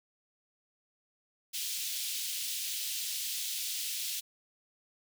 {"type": "high-pass noise", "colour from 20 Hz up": "pink", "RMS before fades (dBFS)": -36, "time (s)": [1.53, 4.21], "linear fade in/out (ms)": 20, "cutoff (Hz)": 3000, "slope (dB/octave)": 24, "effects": []}